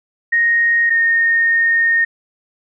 sine tone pair in turn, 1864.7 / 1842.2 Hz, A#6 / A#6, 0 / -21 cents, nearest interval unison, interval 21 cents, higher first, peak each -11 dBFS, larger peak neither, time 0.32-0.9 / 0.9-2.05 s, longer second, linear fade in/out 10 ms, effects none

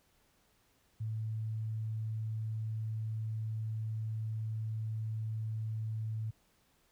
sine tone, 110 Hz, A2, in tune, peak -34 dBFS, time 1-6.31 s, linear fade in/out 10 ms, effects pink hiss -71 dBFS RMS until 6.91 s

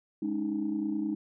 sine chord, Ab suspended fourth, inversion none, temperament equal with one note detuned, 207.7 / 281.4 / 311.1 Hz, Ab3 / Db4 / Eb4, 0 / +26 / 0 cents, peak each -33 / -35 / -30 dBFS, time 0.22-1.15 s, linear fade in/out 5 ms, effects tanh soft clip ceiling -21 dBFS

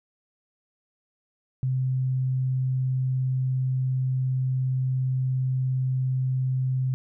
sine tone, 129.8 Hz, C3, 13 cents flat, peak -22 dBFS, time 1.63-6.94 s, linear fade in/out 0 ms, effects none

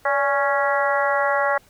harmonic tone with a mistuned harmonic, 277.2 Hz, C#4, in tune, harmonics 2 / 3 / 4 / 5 / 6 / 7, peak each -22 / -24 / -25 / -26 / -27 / -27 dBFS, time 0.05-1.58 s, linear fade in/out 5 ms, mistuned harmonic 2, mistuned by +57 cents, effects pink hiss -55 dBFS RMS until 1.69 s

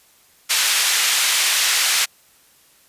pink band-pass noise, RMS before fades -18 dBFS, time 0.49-2.06 s, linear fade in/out 20 ms, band 2000 to 11000 Hz, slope 12 dB/octave, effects white hiss -54 dBFS RMS until 2.88 s + resampled to 32000 Hz

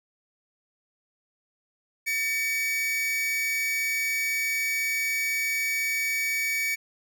45% pulse tone pair together, 1800 / 2269 Hz, A6 / C#7, +39 / +40 cents, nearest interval major third, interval 401 cents, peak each -36 / -25 dBFS, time 2.06-6.76 s, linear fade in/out 20 ms, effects none

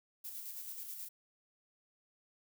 violet noise with tremolo, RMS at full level -44 dBFS, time 0.24-1.09 s, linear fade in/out 10 ms, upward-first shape square, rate 9.3 Hz, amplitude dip 35%, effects none

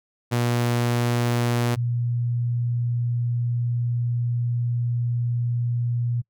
sawtooth / sine tone pair in turn, 119.9 / 119.9 Hz, A#2 / A#2, +49 / +49 cents, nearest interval unison, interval 0 cents, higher neither, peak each -16 / -21 dBFS, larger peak first, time 0.31-1.76 / 1.76-6.22 s, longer second, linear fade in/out 20 ms, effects noise-tail reverb RT60 0.1 s tail -26 dB re dry

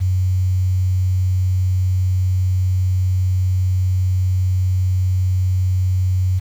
sine tone with quantisation, 92.5 Hz, F#2, in tune, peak -14 dBFS, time 0-6.4 s, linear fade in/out 20 ms, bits 7, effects none

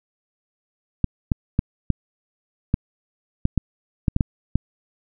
clicks, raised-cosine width 5 ms, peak -5 dBFS, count 11, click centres 1.043 / 1.318 / 1.591 / 1.903 / 2.741 / 3.454 / 3.577 / 4.082 / 4.164 / 4.208 / 4.556 s, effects none

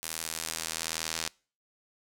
square tone with band-pass filter sweep, 40.52 Hz, E1, 29 cents flat, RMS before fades -36 dBFS, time 0.03-1.28 s, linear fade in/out 0 ms, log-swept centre 10000 to 6200 Hz, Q 0.92, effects noise-tail reverb RT60 0.4 s tail -25 dB re dry

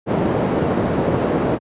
white low-pass noise, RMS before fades -18 dBFS, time 0.06-1.59 s, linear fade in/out 50 ms, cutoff 480 Hz, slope 12 dB/octave, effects high-pass 100 Hz 12 dB/octave + resampled to 8000 Hz

